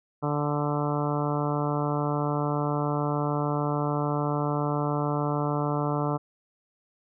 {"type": "harmonic tone", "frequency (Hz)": 146.83, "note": "D3", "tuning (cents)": 0, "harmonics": [1, 2, 3, 4, 5, 6, 7, 8, 9], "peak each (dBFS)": [-28, -31, -33, -34, -35, -36, -36, -37, -38], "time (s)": [0.22, 6.18], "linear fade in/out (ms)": 20, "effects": []}